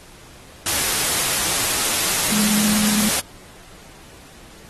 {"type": "tone in noise", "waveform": "sine", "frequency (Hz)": 210.8, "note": "G#3", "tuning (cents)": 26, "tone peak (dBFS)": -19, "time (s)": [2.32, 3.09], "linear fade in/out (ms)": 2, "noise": "white", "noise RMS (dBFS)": -20, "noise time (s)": [0.66, 3.2], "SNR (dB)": -2, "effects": ["pink hiss -45 dBFS RMS until 4.69 s", "AAC 32 kbps"]}